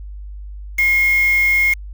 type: tone with quantisation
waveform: sine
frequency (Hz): 2149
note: C7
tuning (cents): +46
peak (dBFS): -12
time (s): 0.78-1.74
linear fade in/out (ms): 10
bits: 4
effects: added 50 Hz sine -29 dBFS peak until 1.93 s